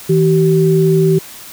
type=tone pair together; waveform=sine; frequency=161.2 / 383.4 Hz; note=E3 / G4; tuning=-38 / -38 cents; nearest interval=octave + minor third; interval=1500 cents; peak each=-11 dBFS; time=0.09-1.19 s; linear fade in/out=10 ms; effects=white hiss -34 dBFS RMS until 1.52 s